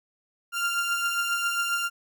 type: beating tone pair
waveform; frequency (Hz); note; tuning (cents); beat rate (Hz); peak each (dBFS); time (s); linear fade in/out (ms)
30% pulse; 1391 / 1398.4; F6 / F6; -7 / +2; 7.4; -23 / -30; 0.52-1.9; 50
effects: none